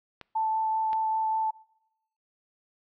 clicks, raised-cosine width 0.3 ms, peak -25 dBFS, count 2, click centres 0.213 / 0.931 s
sine tone with vibrato, 880 Hz, A5, in tune, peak -24 dBFS, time 0.35-1.51 s, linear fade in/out 10 ms, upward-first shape sine, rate 5.1 Hz, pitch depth 8 cents each way
effects noise-tail reverb RT60 0.9 s tail -24 dB re dry

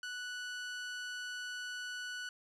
sawtooth tone, 1480 Hz, F#6, in tune, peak -36 dBFS, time 0.03-2.29 s, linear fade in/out 2 ms, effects low-pass 7000 Hz 12 dB/octave + 13-bit

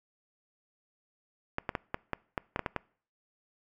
clicks, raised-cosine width 0.5 ms, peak -15 dBFS, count 10, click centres 1.584 / 1.692 / 1.752 / 1.944 / 2.133 / 2.378 / 2.561 / 2.593 / 2.662 / 2.763 s, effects noise-tail reverb RT60 0.5 s tail -24 dB re dry

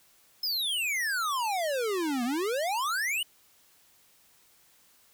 square exponential two-way sweep, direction down then up, 5240 to 232 to 3037 Hz, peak -28 dBFS, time 0.43-3.23 s, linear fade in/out 5 ms, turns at 2.24 s, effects white hiss -62 dBFS RMS until 5.13 s

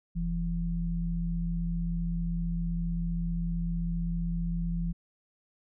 sine tone pair together, 42.28 / 169.5 Hz, E1 / E3, +45 / +49 cents, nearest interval 2 octaves, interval 2404 cents, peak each -31 / -30 dBFS, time 0.15-4.93 s, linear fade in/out 20 ms, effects none

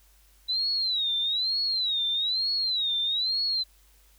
sine tone with vibrato, 3942 Hz, B7, 4 cents flat, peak -24 dBFS, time 0.48-3.64 s, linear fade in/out 20 ms, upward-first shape sine, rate 1.1 Hz, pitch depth 170 cents each way, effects added 50 Hz sine -58 dBFS peak until 4.18 s + white hiss -62 dBFS RMS until 4.18 s

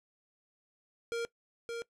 square tone with echo, 466.2 Hz, A#4, in tune, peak -33 dBFS, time 1.12-1.25 s, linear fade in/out 0 ms, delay 570 ms, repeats 1, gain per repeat -4 dB, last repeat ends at 1.82 s, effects noise-tail reverb RT60 0.1 s tail -20 dB re dry + low-pass 8000 Hz 12 dB/octave

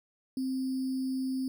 sine tone with sample-and-hold, 261.6 Hz, C4, in tune, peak -29 dBFS, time 0.37-1.48 s, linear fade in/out 2 ms, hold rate 4900 Hz, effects none

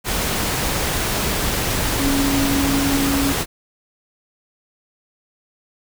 sine tone in noise, 277.2 Hz, C#4, in tune, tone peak -18 dBFS, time 1.98-3.34 s, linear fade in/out 50 ms, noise pink, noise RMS -21 dBFS, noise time 0.04-3.46 s, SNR 0 dB, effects none

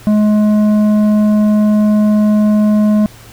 sine tone with tanh clipping, 211.2 Hz, G#3, 29 cents sharp, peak -9 dBFS, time 0.07-3.06 s, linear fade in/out 0 ms, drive 9 dB, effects added 114 Hz sine -39 dBFS peak until 3.32 s + pink hiss -39 dBFS RMS until 3.32 s

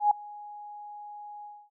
sine tone with ADSR envelope, 830.6 Hz, G#5, in tune, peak -16 dBFS, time 0-1.7 s, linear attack 110 ms, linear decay 4 ms, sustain -24 dB, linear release 260 ms, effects none

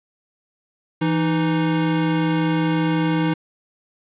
square tone pair together, 165.56 / 311.1 Hz, E3 / D#4, +8 / 0 cents, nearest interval major seventh, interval 1092 cents, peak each -21 dBFS, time 1.01-3.34 s, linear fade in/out 10 ms, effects resampled to 8000 Hz + 8-bit

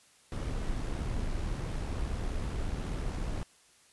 brown noise with amplitude modulation, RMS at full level -32 dBFS, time 0.32-3.43 s, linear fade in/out 0 ms, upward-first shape sine, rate 74.7 Hz, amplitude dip 35%, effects white hiss -62 dBFS RMS until 3.92 s + resampled to 24000 Hz

